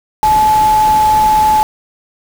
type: tone in noise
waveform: sine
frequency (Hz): 860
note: A5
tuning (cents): -40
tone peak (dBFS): -7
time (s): 0.23-1.63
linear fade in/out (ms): 0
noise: pink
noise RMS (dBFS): -23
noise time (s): 0.23-1.63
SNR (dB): +13
effects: none